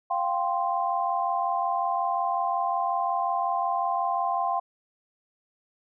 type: chord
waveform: sine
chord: F suspended second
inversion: none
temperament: equal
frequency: 698.5 / 784 / 1046.5 Hz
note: F5 / G5 / C6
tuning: 0 / 0 / 0 cents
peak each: -28 dBFS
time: 0.1-4.6 s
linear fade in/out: 10 ms
effects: none